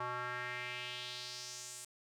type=tone with band-pass filter sweep; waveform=square; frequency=123.47 Hz; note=B2; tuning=in tune; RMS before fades=-43 dBFS; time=0-1.85 s; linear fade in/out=5 ms; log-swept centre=1100 to 8600 Hz; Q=2.6; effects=none